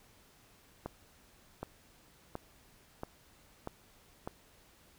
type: accelerating click train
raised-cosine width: 1 ms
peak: -24 dBFS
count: 6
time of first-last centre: 0.86-4.275 s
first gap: 770 ms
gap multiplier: 0.94
effects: pink hiss -63 dBFS RMS until 4.98 s